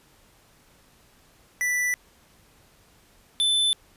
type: tone pair in turn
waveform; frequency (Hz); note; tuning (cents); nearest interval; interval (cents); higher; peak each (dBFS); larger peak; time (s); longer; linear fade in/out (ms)
square; 1975.5 / 3520; B6 / A7; 0 / 0; minor seventh; 1000; second; -23 / -20; second; 1.61-1.94 / 3.4-3.73; neither; 0
effects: pink hiss -58 dBFS RMS until 3.96 s + resampled to 32000 Hz